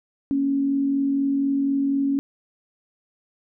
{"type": "tone pair together", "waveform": "sine", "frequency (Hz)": [233.1, 277.2], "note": ["A#3", "C#4"], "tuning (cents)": [0, 0], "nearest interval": "minor third", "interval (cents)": 300, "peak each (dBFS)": [-31, -19], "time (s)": [0.31, 2.19], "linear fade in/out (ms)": 0, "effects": []}